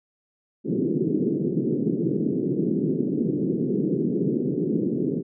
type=band-pass noise; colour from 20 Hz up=white; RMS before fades=-24 dBFS; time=0.64-5.23 s; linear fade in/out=50 ms; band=140 to 400 Hz; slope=48 dB/octave; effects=none